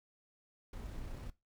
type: noise with amplitude modulation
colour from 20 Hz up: brown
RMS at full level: -43 dBFS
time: 0.73-1.3 s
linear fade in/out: 2 ms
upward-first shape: sine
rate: 32.1 Hz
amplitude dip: 25%
effects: noise-tail reverb RT60 0.2 s tail -17 dB re dry